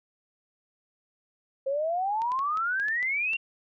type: exponential sweep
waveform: sine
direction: up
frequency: 528 to 2794 Hz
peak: -25 dBFS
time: 1.66-3.37 s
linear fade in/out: 10 ms
type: clicks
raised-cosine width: 0.2 ms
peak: -26 dBFS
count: 8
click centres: 2.219 / 2.319 / 2.391 / 2.573 / 2.799 / 2.884 / 3.028 / 3.334 s
effects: none